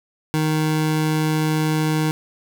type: tone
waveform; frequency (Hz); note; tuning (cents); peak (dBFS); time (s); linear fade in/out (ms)
25% pulse; 155.56; D#3; 0; -14; 0.34-2.11; 0
effects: none